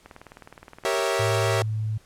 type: click train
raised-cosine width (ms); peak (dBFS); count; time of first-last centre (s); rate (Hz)
0.5; -27; 19; 0.06-0.993; 19.3
type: chord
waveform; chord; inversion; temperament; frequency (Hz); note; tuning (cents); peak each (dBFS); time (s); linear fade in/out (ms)
sawtooth; G diminished seventh; none; equal with one note detuned; 392 / 466.2 / 554.4 / 654.3; G4 / Bb4 / Db5 / Fb5; 0 / 0 / 0 / -13; -24; 0.85-1.62; 0
type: tone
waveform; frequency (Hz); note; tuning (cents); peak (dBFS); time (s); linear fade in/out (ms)
sine; 108.6; A2; -22; -24; 1.19-1.98; 10
effects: pink hiss -57 dBFS RMS until 2.05 s + low-pass 11000 Hz 12 dB/octave